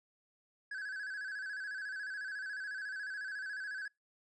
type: tone with vibrato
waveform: triangle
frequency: 1600 Hz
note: G6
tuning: 35 cents sharp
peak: -37 dBFS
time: 0.71-3.88 s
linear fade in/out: 5 ms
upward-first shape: square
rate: 14 Hz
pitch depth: 74 cents each way
effects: noise-tail reverb RT60 0.2 s tail -26 dB re dry + resampled to 22050 Hz